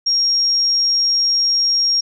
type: tone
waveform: sine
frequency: 5580 Hz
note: F8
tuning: 2 cents flat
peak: -13 dBFS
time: 0.06-2.01 s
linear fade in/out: 10 ms
effects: none